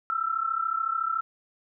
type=tone pair together; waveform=sine; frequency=1315 / 1348.8 Hz; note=E6 / E6; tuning=-5 / +39 cents; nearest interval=unison; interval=44 cents; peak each=-28 dBFS; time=0.1-1.21 s; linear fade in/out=0 ms; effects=none